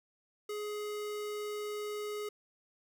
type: tone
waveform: square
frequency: 418.7 Hz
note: G#4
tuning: 14 cents sharp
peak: -37 dBFS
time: 0.49-2.29 s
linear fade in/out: 5 ms
effects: none